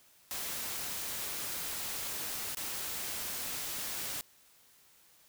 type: noise with dropouts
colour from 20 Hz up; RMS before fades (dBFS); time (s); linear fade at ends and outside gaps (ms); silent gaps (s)
white; -38; 0.31-4.21; 0; 2.548-2.571
effects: white hiss -63 dBFS RMS until 5.28 s